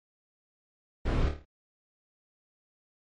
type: noise with echo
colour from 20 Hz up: brown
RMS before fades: -26 dBFS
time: 1.05-1.29 s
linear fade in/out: 10 ms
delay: 27 ms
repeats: 6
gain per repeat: -5 dB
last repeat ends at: 1.452 s
effects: low-pass 4000 Hz 12 dB/octave + MP3 48 kbps